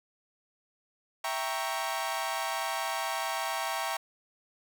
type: chord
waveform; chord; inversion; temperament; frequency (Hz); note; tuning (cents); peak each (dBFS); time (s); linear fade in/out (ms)
sawtooth; E diminished seventh; none; equal; 659.3 / 784 / 932.3 / 1108.7; E5 / G5 / Bb5 / Db6; 0 / 0 / 0 / 0; -33 / -32 / -32 / -33; 1.24-3.97; 5
effects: none